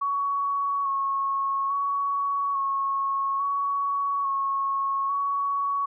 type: tone with vibrato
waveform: sine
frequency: 1108.7 Hz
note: C#6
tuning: in tune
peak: -23 dBFS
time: 0.01-5.86 s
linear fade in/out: 10 ms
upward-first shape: square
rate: 0.59 Hz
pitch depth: 19 cents each way
effects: none